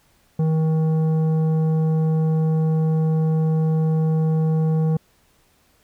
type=tone with tanh clipping; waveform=sine; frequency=158.7 Hz; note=D#3; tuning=35 cents sharp; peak=-18 dBFS; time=0.39-4.97 s; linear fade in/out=5 ms; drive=10 dB; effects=pink hiss -60 dBFS RMS until 5.83 s